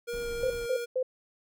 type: tone with vibrato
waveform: square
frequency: 473 Hz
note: A#4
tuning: 25 cents sharp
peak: -33 dBFS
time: 0.07-0.86 s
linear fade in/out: 20 ms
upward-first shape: sine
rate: 2.9 Hz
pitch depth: 10 cents each way
type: noise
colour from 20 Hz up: brown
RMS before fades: -43 dBFS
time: 0.13-0.66 s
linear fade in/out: 0 ms
type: tone bursts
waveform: sine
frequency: 513 Hz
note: C5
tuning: 34 cents flat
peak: -25 dBFS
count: 3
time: 0.43-1.029 s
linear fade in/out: 5 ms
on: 73 ms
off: 190 ms
effects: none